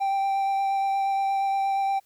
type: tone with vibrato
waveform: triangle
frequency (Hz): 784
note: G5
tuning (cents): 0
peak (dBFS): -20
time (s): 0-2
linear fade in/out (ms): 20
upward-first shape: triangle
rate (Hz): 8.5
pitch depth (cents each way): 13
effects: white hiss -65 dBFS RMS until 2.05 s